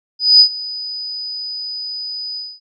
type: tone with ADSR envelope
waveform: sine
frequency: 4978 Hz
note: D#8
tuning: in tune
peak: -3 dBFS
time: 0.19-2.6 s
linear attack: 210 ms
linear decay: 84 ms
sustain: -20 dB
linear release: 230 ms
effects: none